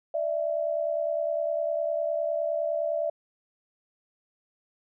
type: tone pair together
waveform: sine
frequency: 592.2 / 662 Hz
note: D5 / E5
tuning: +14 / +7 cents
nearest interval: major second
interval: 193 cents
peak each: -28 dBFS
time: 0.14-3.1 s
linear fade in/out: 5 ms
effects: none